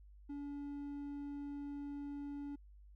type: tone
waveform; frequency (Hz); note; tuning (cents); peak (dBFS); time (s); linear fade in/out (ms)
triangle; 285.7; D4; -48; -40; 0.29-2.56; 10
effects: added 50 Hz sine -56 dBFS peak until 2.95 s